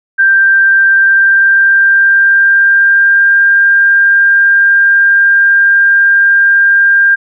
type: tone with pitch glide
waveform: sine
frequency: 1577 to 1598.1 Hz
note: G6 to G6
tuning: +10 to +33 cents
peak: -4 dBFS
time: 0.18-7.16 s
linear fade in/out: 20 ms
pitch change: +23 cents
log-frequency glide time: 0.94-3.39 s
effects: none